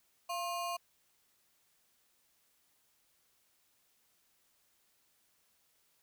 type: ring-modulated tone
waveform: square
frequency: 880 Hz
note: A5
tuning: in tune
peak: -33 dBFS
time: 0.29-0.77 s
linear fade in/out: 10 ms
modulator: 189 Hz
effects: white hiss -73 dBFS RMS until 6.02 s